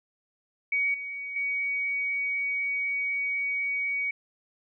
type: tone with level steps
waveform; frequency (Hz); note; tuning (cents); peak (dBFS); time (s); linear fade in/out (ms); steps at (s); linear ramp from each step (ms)
sine; 2252; C#7; +27; -23 / -33 / -26; 0.72-4.11; 5; 0.94 / 1.36; 2
effects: none